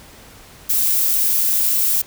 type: noise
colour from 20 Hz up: violet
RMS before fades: -17 dBFS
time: 0.69-2.02 s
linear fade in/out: 10 ms
effects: pink hiss -43 dBFS RMS until 2.06 s